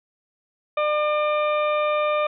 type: harmonic tone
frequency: 600 Hz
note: D5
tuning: 37 cents sharp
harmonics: 1 / 2 / 3 / 4 / 5 / 6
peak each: -21 / -24 / -40 / -30 / -44 / -38 dBFS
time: 0.77-2.27 s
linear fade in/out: 5 ms
effects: none